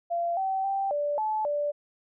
sine tone with pitch steps, 686 / 768 / 783 / 584 / 864 / 585 Hz, F5 / G5 / G5 / D5 / A5 / D5, -31 / -36 / -2 / -10 / -32 / -7 cents, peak -25 dBFS, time 0.1-1.72 s, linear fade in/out 20 ms, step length 270 ms, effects none

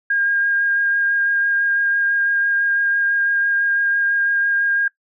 sine tone with vibrato, 1617 Hz, G#6, 47 cents flat, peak -15 dBFS, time 0.1-4.88 s, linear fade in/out 5 ms, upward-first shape sine, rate 6 Hz, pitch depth 10 cents each way, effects noise-tail reverb RT60 0.1 s tail -20 dB re dry

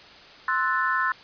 sine chord, F# half-diminished seventh, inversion second, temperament equal, 1046.5 / 1318.5 / 1480 / 1760 Hz, C6 / E6 / F#6 / A6, 0 / 0 / 0 / 0 cents, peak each -26 / -28 / -27 / -27 dBFS, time 0.48-1.12 s, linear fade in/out 2 ms, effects white hiss -47 dBFS RMS until 1.23 s + resampled to 11025 Hz

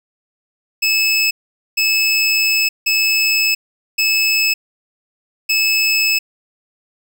25% pulse tone bursts at uneven times, 2602 Hz, E7, 23 cents flat, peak -9 dBFS, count 5, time 0.82-1.31 / 1.77-2.69 / 2.86-3.55 / 3.98-4.54 / 5.49-6.19 s, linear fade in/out 10 ms, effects none

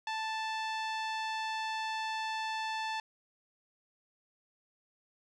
sawtooth tone with low-pass filter, 880 Hz, A5, in tune, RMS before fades -36 dBFS, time 0.07-3 s, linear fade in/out 2 ms, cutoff 4300 Hz, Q 1.2, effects none

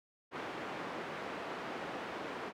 pink band-pass noise, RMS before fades -42 dBFS, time 0.31-2.53 s, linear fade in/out 50 ms, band 290 to 2000 Hz, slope 12 dB/octave, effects none

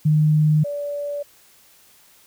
sine tone pair in turn, 153 / 577.7 Hz, D#3 / D5, -29 / -29 cents, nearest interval octave + major seventh, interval 2300 cents, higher second, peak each -13 / -24 dBFS, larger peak first, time 0.05-0.64 / 0.64-1.23 s, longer neither, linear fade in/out 10 ms, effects white hiss -53 dBFS RMS until 2.26 s

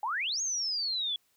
sine exponential two-way sweep, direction up then down, 799 to 6645 to 3347 Hz, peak -29 dBFS, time 0.03-1.16 s, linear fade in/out 2 ms, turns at 0.41 s, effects white hiss -71 dBFS RMS until 1.36 s

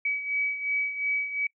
sine beating tone pair, 2277 / 2279.8 Hz, C#7 / C#7, +46 / +48 cents, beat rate 2.8 Hz, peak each -27 / -33 dBFS, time 0.05-1.47 s, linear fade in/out 5 ms, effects noise-tail reverb RT60 0.1 s tail -23 dB re dry

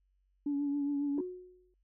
sine tone with vibrato, 285.4 Hz, D4, 49 cents flat, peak -29 dBFS, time 0.46-1.21 s, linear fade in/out 5 ms, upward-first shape triangle, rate 7.3 Hz, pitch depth 34 cents each way
sine tone with exponential decay, 363.9 Hz, F#4, 29 cents flat, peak -31 dBFS, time 1.18-1.74 s, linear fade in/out 1 ms, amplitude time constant 120 ms
effects tanh soft clip ceiling -25 dBFS + added 47 Hz sine -70 dBFS peak until 1.83 s

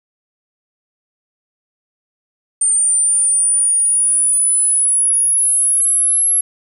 sine exponential sweep, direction up, 8930 to 11175 Hz, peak -11 dBFS, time 2.61-6.41 s, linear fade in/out 5 ms, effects none

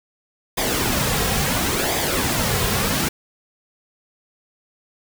pink noise with flanger, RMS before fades -21 dBFS, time 0.57-3.09 s, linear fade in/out 10 ms, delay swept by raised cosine 0.71 to 3.41 ms, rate 0.72 Hz, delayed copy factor -0.55, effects none

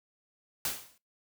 white noise with exponential decay, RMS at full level -29 dBFS, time 0.65-0.98 s, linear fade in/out 2 ms, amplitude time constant 71 ms, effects noise-tail reverb RT60 0.2 s tail -20 dB re dry

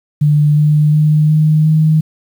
sine tone with pitch steps, 148.7 / 150.6 / 152.53 / 154.48 / 156.45 Hz, D3 / D3 / D#3 / D#3 / D#3, +22 / +44 / -34 / -12 / +10 cents, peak -7 dBFS, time 0.21-2.01 s, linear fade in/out 10 ms, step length 360 ms, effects 7-bit

